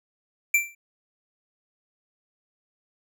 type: tone with exponential decay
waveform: square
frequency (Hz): 2349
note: D7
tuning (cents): 0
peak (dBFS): -15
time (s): 0.54-0.75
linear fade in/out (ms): 5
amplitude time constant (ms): 45
effects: none